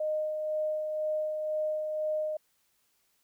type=tone with tremolo; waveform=sine; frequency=616 Hz; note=D#5; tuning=17 cents flat; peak=-27 dBFS; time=0-2.37 s; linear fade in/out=5 ms; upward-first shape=sine; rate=2 Hz; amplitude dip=35%; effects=white hiss -72 dBFS RMS until 3.23 s